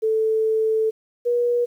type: tone pair in turn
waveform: sine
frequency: 440 / 481.7 Hz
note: A4 / B4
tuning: 0 / -43 cents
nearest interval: major second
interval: 157 cents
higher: second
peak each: -17 / -17 dBFS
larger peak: neither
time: 0.02-0.91 / 1.25-1.66 s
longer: first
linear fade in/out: 20 ms
effects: 9-bit